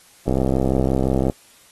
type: click train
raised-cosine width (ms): 2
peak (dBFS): -6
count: 68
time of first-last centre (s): 0.28-1.298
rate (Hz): 65.8
effects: white hiss -51 dBFS RMS until 1.71 s + AAC 32 kbps